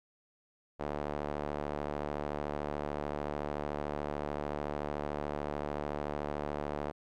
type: tone with band-pass filter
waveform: sawtooth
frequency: 73.6 Hz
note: D2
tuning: 4 cents sharp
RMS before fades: -37 dBFS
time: 0.79-6.92 s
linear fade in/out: 20 ms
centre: 640 Hz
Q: 1.1
effects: none